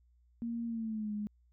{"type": "tone with pitch glide", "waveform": "sine", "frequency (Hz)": [233.1, 208.9], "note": ["A#3", "G#3"], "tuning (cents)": [0, 10], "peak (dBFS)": -34, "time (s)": [0.42, 1.27], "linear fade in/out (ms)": 0, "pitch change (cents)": -190, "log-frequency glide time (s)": [0.66, 1.13], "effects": ["added 60 Hz sine -64 dBFS peak until 1.52 s"]}